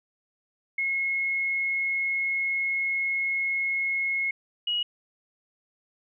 sine tone pair in turn, 2169 / 2902 Hz, C#7 / F#7, -38 / -34 cents, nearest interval perfect fourth, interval 504 cents, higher second, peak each -24 dBFS, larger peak neither, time 0.78-4.31 / 4.67-4.83 s, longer first, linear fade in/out 5 ms, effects none

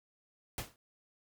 pink noise with exponential decay, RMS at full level -35 dBFS, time 0.58-0.76 s, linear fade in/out 1 ms, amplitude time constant 39 ms, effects none

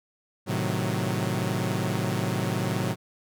sawtooth chord, A diminished seventh, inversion none, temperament equal, 110 / 130.81 / 155.56 / 185 Hz, A2 / C3 / Eb3 / Gb3, 0 / 0 / 0 / 0 cents, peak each -26 / -27 / -29 / -26 dBFS, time 0.46-2.96 s, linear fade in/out 50 ms, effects none

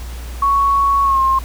sine tone with pitch glide, 1112 to 1066.1 Hz, C#6 to C6, +5 to +32 cents, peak -11 dBFS, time 0.42-1.39 s, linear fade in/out 5 ms, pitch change -73 cents, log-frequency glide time 1.03-1.2 s, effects added 60 Hz sine -26 dBFS peak until 1.44 s + pink hiss -37 dBFS RMS until 1.44 s

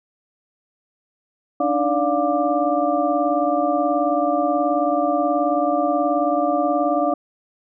sine tone cluster, 288.2 / 306.8 / 580 / 707 / 1182 Hz, D4 / D#4 / D5 / F5 / D6, -33 / -24 / -22 / +21 / +11 cents, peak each -24 / -25 / -22 / -21 / -26 dBFS, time 1.6-7.14 s, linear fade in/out 5 ms, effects none

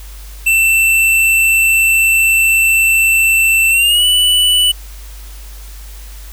square tone with pitch glide, 2676 to 2969 Hz, E7 to F#7, +25 to +5 cents, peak -9 dBFS, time 0.46-4.72 s, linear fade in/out 10 ms, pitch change +180 cents, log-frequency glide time 3.7-4.05 s, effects added 50 Hz sine -29 dBFS peak until 6.32 s + white hiss -39 dBFS RMS until 6.32 s

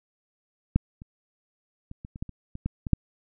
clicks, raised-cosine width 5 ms, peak -7 / -29 / -27 / -26 / -27 / -18 / -27 / -24 / -15 / -19 / -6 dBFS, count 11, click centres 0.76 / 1.019 / 1.914 / 2.049 / 2.159 / 2.225 / 2.293 / 2.554 / 2.66 / 2.868 / 2.933 s, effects none

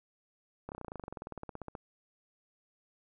slowing click train, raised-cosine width 1 ms, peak -27 dBFS, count 24, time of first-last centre 0.69-1.752 s, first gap 29 ms, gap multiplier 1.04, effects none

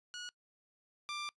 15% pulse tone pair in turn, 1455 / 1184.4 Hz, F#6 / D6, -29 / +14 cents, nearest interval major third, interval 357 cents, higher first, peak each -36 / -32 dBFS, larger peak second, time 0.14-0.29 / 1.09-1.29 s, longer second, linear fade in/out 0 ms, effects noise-tail reverb RT60 0.1 s tail -23 dB re dry + resampled to 22050 Hz

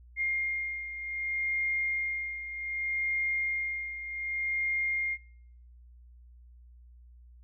sine beating tone pair, 2122 / 2122.65 Hz, C7 / C7, +24 / +24 cents, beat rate 0.65 Hz, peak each -30 / -36 dBFS, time 0.16-5.18 s, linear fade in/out 50 ms, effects noise-tail reverb RT60 0.7 s tail -26 dB re dry + added 60 Hz sine -51 dBFS peak until 7.43 s

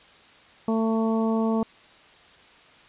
harmonic tone, 223.4 Hz, A3, 27 cents sharp, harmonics 1 / 2 / 3 / 4 / 5, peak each -22 / -28 / -32 / -34 / -36 dBFS, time 0.68-1.63 s, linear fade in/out 2 ms, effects white hiss -52 dBFS RMS until 2.88 s + resampled to 8000 Hz

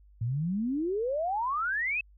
sine exponential sweep, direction up, 108.4 to 2650 Hz, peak -27 dBFS, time 0.21-2.01 s, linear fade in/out 5 ms, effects added 50 Hz sine -54 dBFS peak until 2.17 s

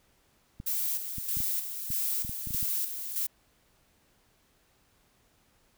clicks, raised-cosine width 5 ms, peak -27 dBFS, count 11, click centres 0.601 / 1.183 / 1.371 / 1.404 / 1.904 / 2.249 / 2.295 / 2.472 / 2.507 / 2.547 / 2.628 s
violet noise with tremolo, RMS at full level -30 dBFS, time 0.66-3.27 s, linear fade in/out 10 ms, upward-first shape square, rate 1.6 Hz, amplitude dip 55%
effects pink hiss -67 dBFS RMS until 5.77 s

